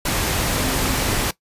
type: tone in noise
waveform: sine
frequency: 261.6 Hz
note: C4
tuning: in tune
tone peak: -29 dBFS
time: 0.52-1.09 s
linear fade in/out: 5 ms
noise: pink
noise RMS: -21 dBFS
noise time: 0.05-1.31 s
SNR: -11 dB
effects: noise-tail reverb RT60 0.1 s tail -18 dB re dry + resampled to 32000 Hz